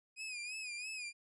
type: tone with vibrato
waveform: sawtooth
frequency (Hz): 2489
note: D#7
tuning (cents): 0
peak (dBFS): -38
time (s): 0.16-1.13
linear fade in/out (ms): 50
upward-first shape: sine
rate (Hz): 3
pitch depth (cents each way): 84
effects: resampled to 24000 Hz